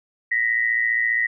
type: tone pair together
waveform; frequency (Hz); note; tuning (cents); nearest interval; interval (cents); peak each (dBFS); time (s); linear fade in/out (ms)
sine; 1870.1 / 1985; A#6 / B6; +5 / +8; minor second; 103; -21; 0.31-1.27; 10
effects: none